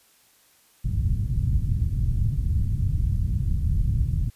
white low-pass noise, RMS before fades -23 dBFS, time 0.84-4.3 s, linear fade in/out 10 ms, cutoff 120 Hz, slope 24 dB/octave, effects white hiss -59 dBFS RMS until 4.35 s + resampled to 32000 Hz

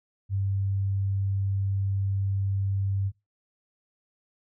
sine tone, 98 Hz, G2, in tune, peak -24 dBFS, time 0.29-3.12 s, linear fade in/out 50 ms, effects noise-tail reverb RT60 0.2 s tail -19 dB re dry

